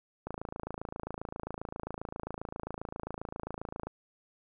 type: click train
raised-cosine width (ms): 1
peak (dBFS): -23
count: 100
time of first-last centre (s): 0.27-3.87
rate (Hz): 27.5
effects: none